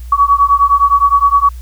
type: beating tone pair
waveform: sine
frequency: 1126 / 1135.7 Hz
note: C#6 / C#6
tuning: +27 / +42 cents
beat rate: 9.7 Hz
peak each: -10 dBFS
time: 0.12-1.49 s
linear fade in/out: 5 ms
effects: added 60 Hz sine -25 dBFS peak until 1.61 s + white hiss -46 dBFS RMS until 1.61 s